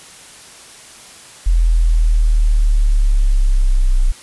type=linear sweep; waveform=sine; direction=down; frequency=42.28 to 30.87 Hz; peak=-9 dBFS; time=1.46-4.12 s; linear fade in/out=10 ms; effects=white hiss -39 dBFS RMS until 4.22 s + resampled to 24000 Hz